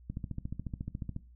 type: click train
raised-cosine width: 5 ms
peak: -24 dBFS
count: 16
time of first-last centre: 0.1-1.164 s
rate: 14.1 Hz
effects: noise-tail reverb RT60 0.3 s tail -17 dB re dry + added 60 Hz sine -53 dBFS peak until 1.35 s